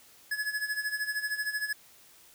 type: tone with tremolo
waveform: square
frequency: 1700 Hz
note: G#6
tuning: 40 cents sharp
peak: -28 dBFS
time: 0.31-1.73 s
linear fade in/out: 5 ms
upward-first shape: sine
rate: 13 Hz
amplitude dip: 75%
effects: white hiss -57 dBFS RMS until 2.34 s